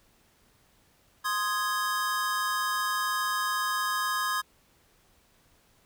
square chord, Ab major, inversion first, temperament equal, 1046.5 / 1244.5 / 1661.2 Hz, C6 / Eb6 / Ab6, 0 / 0 / 0 cents, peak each -32 dBFS, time 1.24-4.42 s, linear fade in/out 20 ms, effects pink hiss -64 dBFS RMS until 5.85 s

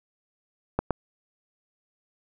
clicks, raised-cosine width 1 ms, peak -9 dBFS, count 2, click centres 0.79 / 0.907 s, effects none

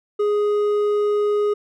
sine tone with hard clipping, 415.3 Hz, G#4, in tune, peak -18 dBFS, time 0.19-1.54 s, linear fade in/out 10 ms, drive 5 dB, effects none

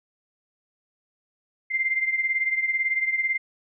sine beating tone pair, 2088 / 2106 Hz, C7 / C7, -4 / +11 cents, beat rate 18 Hz, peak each -23 / -28 dBFS, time 1.7-3.38 s, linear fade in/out 20 ms, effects none

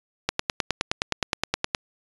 click train, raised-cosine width 0.2 ms, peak -4 dBFS, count 15, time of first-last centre 0.29-1.748 s, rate 9.6 Hz, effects resampled to 22050 Hz

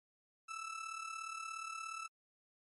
30% pulse tone with amplitude modulation, 1318.5 Hz, E6, in tune, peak -37 dBFS, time 0.48-2.08 s, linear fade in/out 20 ms, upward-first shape sine, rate 37 Hz, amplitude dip 65%, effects MP3 48 kbps

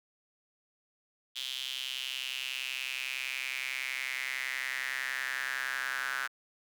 square tone with high-pass filter sweep, 65.41 Hz, C2, in tune, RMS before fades -36 dBFS, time 1.35-6.28 s, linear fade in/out 20 ms, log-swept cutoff 3300 to 1500 Hz, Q 5.3, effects none

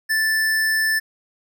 square tone, 1760 Hz, A6, in tune, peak -18 dBFS, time 0.09-1 s, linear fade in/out 20 ms, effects none

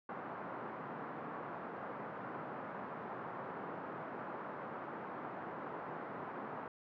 white band-pass noise, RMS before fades -45 dBFS, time 0.09-6.68 s, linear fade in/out 2 ms, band 140 to 1300 Hz, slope 24 dB/octave, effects none

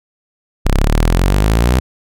sawtooth exponential sweep, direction up, 31.56 to 65.41 Hz, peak -6 dBFS, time 0.65-1.8 s, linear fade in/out 10 ms, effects none

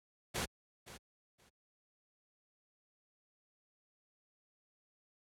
pink noise with echo, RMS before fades -36 dBFS, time 0.34-0.46 s, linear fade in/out 20 ms, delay 520 ms, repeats 2, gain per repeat -15 dB, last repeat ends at 1.5 s, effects high-pass 60 Hz 12 dB/octave + low-pass 11000 Hz 12 dB/octave

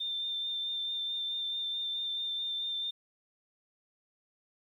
sine tone with vibrato, 3586 Hz, A7, 32 cents sharp, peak -32 dBFS, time 0-2.91 s, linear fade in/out 10 ms, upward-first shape sine, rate 4.6 Hz, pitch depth 16 cents each way, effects 11-bit

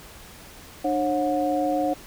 sine tone cluster, 300.2 / 543 / 726 Hz, D4 / C#5 / F#5, +38 / -36 / -33 cents, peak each -25 / -26 / -25 dBFS, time 0.84-1.94 s, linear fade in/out 10 ms, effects pink hiss -45 dBFS RMS until 2.06 s

